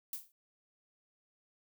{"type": "noise with exponential decay", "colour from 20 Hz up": "violet", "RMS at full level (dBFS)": -36, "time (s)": [0.13, 0.32], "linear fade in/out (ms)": 1, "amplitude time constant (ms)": 40, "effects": []}